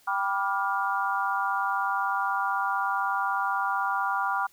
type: chord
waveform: sine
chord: G dominant seventh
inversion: none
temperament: just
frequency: 784 / 980 / 1176 / 1411.2 Hz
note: G5 / B5 / D6 / F6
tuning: 0 / -14 / +2 / +18 cents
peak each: -30 dBFS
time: 0.07-4.47 s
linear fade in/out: 10 ms
effects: white hiss -60 dBFS RMS until 4.52 s